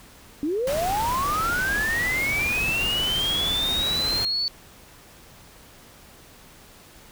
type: linear sweep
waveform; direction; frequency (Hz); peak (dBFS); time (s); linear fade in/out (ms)
sine; up; 276.4 to 4498; -22; 0.43-4.48; 0
type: noise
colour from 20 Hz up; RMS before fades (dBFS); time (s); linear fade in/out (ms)
pink; -31; 0.67-4.25; 2
effects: pink hiss -49 dBFS RMS until 7.11 s